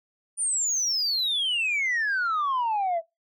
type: exponential sweep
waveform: sine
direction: down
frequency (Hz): 9420 to 645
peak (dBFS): -21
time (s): 0.37-3.02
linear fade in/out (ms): 50
effects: noise-tail reverb RT60 0.2 s tail -23 dB re dry + tanh soft clip ceiling -21 dBFS